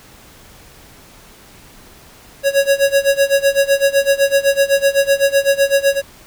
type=tone with tremolo; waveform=square; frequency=554.4 Hz; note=C#5; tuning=in tune; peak=-9 dBFS; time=2.43-6.02 s; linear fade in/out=50 ms; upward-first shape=sine; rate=7.9 Hz; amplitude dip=90%; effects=pink hiss -43 dBFS RMS until 6.26 s